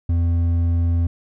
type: tone with hard clipping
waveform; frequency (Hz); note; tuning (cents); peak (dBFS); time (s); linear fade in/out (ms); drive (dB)
sine; 85; F2; -46; -17; 0.09-1.07; 5; 5
effects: none